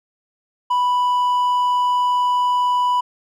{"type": "tone with hard clipping", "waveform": "sine", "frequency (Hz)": 987.8, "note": "B5", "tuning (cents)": 0, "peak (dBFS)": -16, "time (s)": [0.7, 3.01], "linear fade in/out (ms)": 10, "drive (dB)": 3, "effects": []}